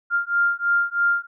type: beating tone pair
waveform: sine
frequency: 1396.9 / 1400 Hz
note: F6 / F6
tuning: 0 / +4 cents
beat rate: 3.1 Hz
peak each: -21 dBFS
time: 0.1-1.27 s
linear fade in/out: 50 ms
effects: none